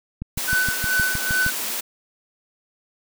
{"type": "click train", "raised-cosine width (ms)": 5, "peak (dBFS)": -16, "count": 9, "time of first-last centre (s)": [0.22, 1.464], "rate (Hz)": 6.43}
{"type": "high-pass noise", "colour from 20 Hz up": "white", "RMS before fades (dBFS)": -27, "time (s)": [0.37, 1.81], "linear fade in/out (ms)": 10, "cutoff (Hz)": 190, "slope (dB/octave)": 96}
{"type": "tone with tremolo", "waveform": "triangle", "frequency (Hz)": 1505, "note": "F#6", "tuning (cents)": 29, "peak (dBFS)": -15, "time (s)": [0.47, 1.51], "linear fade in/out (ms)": 20, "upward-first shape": "triangle", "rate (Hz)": 2.4, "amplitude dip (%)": 85}
{"effects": []}